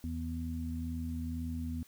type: harmonic tone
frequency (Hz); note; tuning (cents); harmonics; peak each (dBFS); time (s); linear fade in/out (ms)
82; E2; -9; 1 / 2 / 3; -37 / -46 / -38; 0.04-1.83; 0
effects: white hiss -62 dBFS RMS until 1.87 s